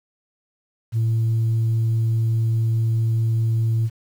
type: tone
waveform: sine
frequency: 113.1 Hz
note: A2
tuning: 48 cents sharp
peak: -15 dBFS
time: 0.92-3.9 s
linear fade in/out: 50 ms
effects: tanh soft clip ceiling -15 dBFS + 8-bit